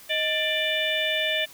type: harmonic tone with a mistuned harmonic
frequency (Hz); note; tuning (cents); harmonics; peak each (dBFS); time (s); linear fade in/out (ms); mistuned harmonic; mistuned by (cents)
591; D5; +11; 1 / 3 / 4 / 5 / 6; -29 / -29 / -29 / -29 / -29; 0.09-1.46; 20; 1; +100
effects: white hiss -48 dBFS RMS until 1.53 s